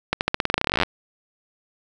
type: accelerating click train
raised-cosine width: 0.3 ms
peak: -3 dBFS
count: 22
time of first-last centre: 0.13-0.834 s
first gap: 79 ms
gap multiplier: 0.9
effects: none